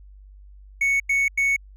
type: tone bursts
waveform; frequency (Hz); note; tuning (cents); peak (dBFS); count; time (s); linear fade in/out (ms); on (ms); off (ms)
triangle; 2217; C#7; 0; -16; 3; 0.81-1.564; 5; 190; 92
effects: added 49 Hz sine -43 dBFS peak until 1.76 s